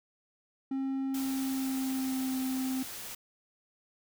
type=tone with pitch glide; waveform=triangle; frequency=268.4 to 260.9 Hz; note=C4 to C4; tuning=+44 to -5 cents; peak=-28 dBFS; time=0.71-2.83 s; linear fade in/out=5 ms; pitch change=-49 cents; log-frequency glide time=1.12-2.34 s
type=noise; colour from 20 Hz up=white; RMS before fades=-42 dBFS; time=1.14-3.15 s; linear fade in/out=5 ms
effects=none